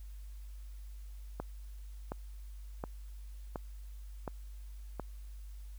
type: click train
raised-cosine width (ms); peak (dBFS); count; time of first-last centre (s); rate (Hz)
1; -23; 6; 1.4-4.997; 1.39
effects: added 50 Hz sine -44 dBFS peak until 5.78 s + white hiss -66 dBFS RMS until 5.78 s